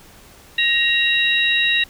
sine tone cluster, 1878 / 2762 / 3825 Hz, A#6 / F7 / A#7, +12 / -20 / +44 cents, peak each -19 dBFS, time 0.58-1.84 s, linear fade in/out 5 ms, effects pink hiss -46 dBFS RMS until 1.89 s

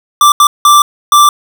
square tone bursts at uneven times, 1174.7 Hz, D6, in tune, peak -3 dBFS, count 4, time 0.21-0.32 / 0.4-0.47 / 0.65-0.82 / 1.12-1.29 s, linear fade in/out 2 ms, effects none

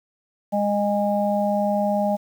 harmonic tone, 204.8 Hz, G#3, 24 cents flat, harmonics 1 / 3 / 4, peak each -23 / -22 / -25 dBFS, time 0.52-2.17 s, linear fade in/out 20 ms, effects 8-bit

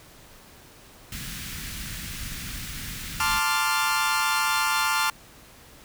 pink band-stop noise, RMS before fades -35 dBFS, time 1.12-3.39 s, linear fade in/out 2 ms, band 230 to 1500 Hz, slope 24 dB/octave
sawtooth chord, D minor seventh, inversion second, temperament equal, 880 / 1046.5 / 1174.7 / 1396.9 Hz, A5 / C6 / D6 / F6, 0 / 0 / 0 / 0 cents, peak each -24 / -25 / -25 / -22 dBFS, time 3.2-5.1 s, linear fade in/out 2 ms
effects pink hiss -50 dBFS RMS until 5.84 s

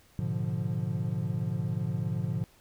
triangle chord, G# diminished seventh, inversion none, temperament equal with one note detuned, 106.44 / 123.47 / 146.83 / 174.61 Hz, G#2 / B2 / D3 / F3, +43 / 0 / 0 / 0 cents, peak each -32 dBFS, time 0.19-2.44 s, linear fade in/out 0 ms, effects pink hiss -61 dBFS RMS until 2.6 s

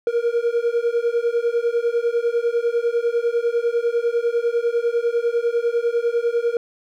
triangle beating tone pair, 466.2 / 476.2 Hz, A#4 / A#4, 0 / +37 cents, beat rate 10 Hz, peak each -19 dBFS, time 0.07-6.57 s, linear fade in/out 2 ms, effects none

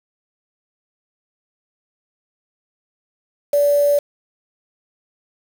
sine tone with quantisation, 578 Hz, D5, 28 cents flat, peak -12 dBFS, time 3.53-3.99 s, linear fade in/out 5 ms, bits 5, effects none

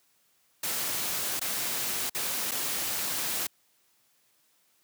white noise with dropouts, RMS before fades -31 dBFS, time 0.63-3.47 s, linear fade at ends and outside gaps 5 ms, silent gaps 1.396-1.413 / 2.097-2.147 / 2.512-2.516 s, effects white hiss -68 dBFS RMS until 4.83 s + high-pass 100 Hz 12 dB/octave

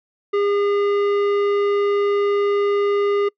sine tone with tanh clipping, 405.9 Hz, G#4, 40 cents flat, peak -18 dBFS, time 0.33-3.29 s, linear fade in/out 10 ms, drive 13 dB, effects noise-tail reverb RT60 0.1 s tail -25 dB re dry

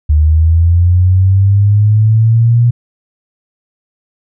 sine linear sweep, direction up, 74.4 to 120.5 Hz, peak -5 dBFS, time 0.09-2.71 s, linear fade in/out 10 ms, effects none

